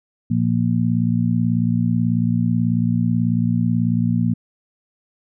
harmonic tone, 58.27 Hz, A#1, in tune, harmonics 2 / 3 / 4, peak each -20 / -20 / -20 dBFS, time 0.3-4.34 s, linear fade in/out 10 ms, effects none

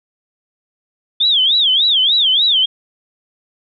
sine tone with vibrato, 3445 Hz, A7, 37 cents flat, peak -10 dBFS, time 1.2-2.66 s, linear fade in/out 10 ms, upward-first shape sine, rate 3.4 Hz, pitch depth 230 cents each way, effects none

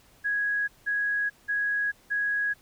sine tone bursts, 1661.2 Hz, G#6, in tune, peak -24 dBFS, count 4, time 0.24-2.54 s, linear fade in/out 20 ms, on 440 ms, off 180 ms, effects pink hiss -59 dBFS RMS until 2.61 s

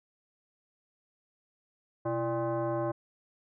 sine tone with frequency modulation, 125.5 Hz, B2, 28 cents sharp, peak -28 dBFS, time 2.05-2.92 s, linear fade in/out 10 ms, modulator 464 Hz, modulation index 1.7, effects none

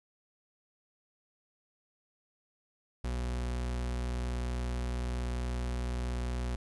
40% pulse tone, 61.1 Hz, B1, 18 cents flat, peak -31 dBFS, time 3.04-6.56 s, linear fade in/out 5 ms, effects resampled to 24000 Hz + 11-bit

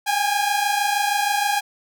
sawtooth tone pair together, 803 / 829.4 Hz, G5 / G#5, +41 / -3 cents, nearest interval minor second, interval 56 cents, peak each -18 dBFS, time 0.06-1.61 s, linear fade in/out 20 ms, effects none

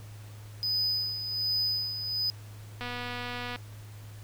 triangle tone with tremolo, 4996 Hz, D#8, 6 cents sharp, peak -24 dBFS, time 0.63-2.3 s, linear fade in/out 0 ms, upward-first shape sine, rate 1.3 Hz, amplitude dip 60%
click train, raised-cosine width 0.3 ms, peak -21 dBFS, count 184, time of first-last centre 2.81-3.56 s, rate 244 Hz
effects added 105 Hz sine -43 dBFS peak until 4.23 s + pink hiss -54 dBFS RMS until 4.23 s

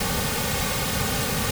pink noise with comb filter, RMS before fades -25 dBFS, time 0-1.51 s, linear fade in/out 5 ms, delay 3 ms, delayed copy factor -0.75, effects none

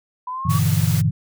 sine linear sweep, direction up, 989 to 1148 Hz, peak -25 dBFS, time 0.27-0.59 s, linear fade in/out 5 ms
sine chord, E half-diminished seventh, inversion first, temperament equal with one note detuned, 98 / 118.65 / 146.83 / 164.81 Hz, G2 / Bb2 / D3 / E3, 0 / +31 / 0 / 0 cents, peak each -21 dBFS, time 0.45-1.11 s, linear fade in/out 10 ms
white noise, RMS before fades -30 dBFS, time 0.49-1.02 s, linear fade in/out 20 ms
effects none

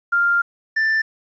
sine / triangle tone pair in turn, 1396.9 / 1772.2 Hz, F6 / A6, 0 / +12 cents, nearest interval major third, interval 412 cents, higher second, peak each -14 dBFS, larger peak neither, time 0.12-0.42 / 0.76-1.02 s, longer first, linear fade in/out 10 ms, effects resampled to 16000 Hz + 9-bit

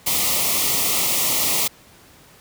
white band-stop noise, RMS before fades -20 dBFS, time 0.06-1.68 s, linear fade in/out 10 ms, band 1300 to 1900 Hz, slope 96 dB/octave, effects pink hiss -49 dBFS RMS until 2.4 s + high-pass 60 Hz 12 dB/octave

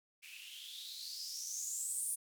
violet noise with band-pass filter sweep, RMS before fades -43 dBFS, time 0.22-2.16 s, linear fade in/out 20 ms, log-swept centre 2400 to 9700 Hz, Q 8.3, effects none

